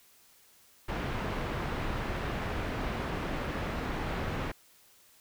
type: low-pass noise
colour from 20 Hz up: pink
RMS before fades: -34 dBFS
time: 0.88-4.52 s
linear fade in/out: 10 ms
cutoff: 2200 Hz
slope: 12 dB/octave
effects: white hiss -61 dBFS RMS until 5.2 s